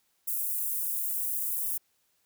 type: high-pass noise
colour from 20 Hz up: white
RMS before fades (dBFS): -31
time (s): 0.27-1.78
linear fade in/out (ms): 10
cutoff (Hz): 10000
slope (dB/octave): 24
effects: white hiss -72 dBFS RMS until 2.25 s